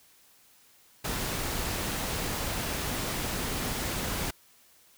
sine tone in noise, 248.4 Hz, B3, 10 cents sharp, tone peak -41 dBFS, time 3.37-3.7 s, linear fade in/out 10 ms, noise pink, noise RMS -32 dBFS, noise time 1.04-4.31 s, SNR -12 dB, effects white hiss -60 dBFS RMS until 4.97 s

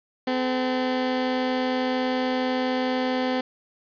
20% pulse tone pair together, 255.6 / 429.9 Hz, C4 / A4, -40 / -40 cents, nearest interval major sixth, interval 900 cents, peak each -18 / -29 dBFS, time 0.27-3.41 s, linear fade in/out 5 ms, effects resampled to 11025 Hz + 8-bit

